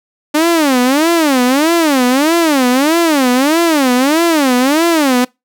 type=tone with vibrato; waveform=sawtooth; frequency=290 Hz; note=D4; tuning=22 cents flat; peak=-5 dBFS; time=0.34-5.25 s; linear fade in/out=10 ms; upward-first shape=sine; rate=1.6 Hz; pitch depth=280 cents each way; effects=noise-tail reverb RT60 0.2 s tail -24 dB re dry